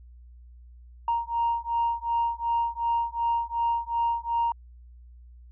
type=beating tone pair; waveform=sine; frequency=932.3 / 935 Hz; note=A#5 / A#5; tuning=0 / +5 cents; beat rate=2.7 Hz; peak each=-26 dBFS; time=1.08-4.52 s; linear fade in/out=2 ms; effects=tanh soft clip ceiling -18 dBFS + added 60 Hz sine -46 dBFS peak until 5.51 s